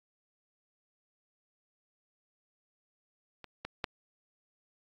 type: clicks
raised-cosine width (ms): 0.3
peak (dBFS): -29 / -21 / -15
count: 3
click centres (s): 3.443 / 3.65 / 3.842
effects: AAC 64 kbps